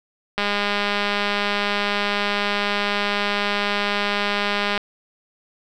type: click train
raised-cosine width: 0.3 ms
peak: -6 dBFS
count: 898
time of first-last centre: 0.38-4.777 s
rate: 204 Hz
effects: none